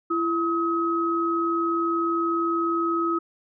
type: tone pair together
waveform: sine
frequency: 335.8 / 1272.6 Hz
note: E4 / D#6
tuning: +32 / +39 cents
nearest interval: octave + major seventh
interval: 2307 cents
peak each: -24 dBFS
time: 0.1-3.19 s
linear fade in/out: 10 ms
effects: none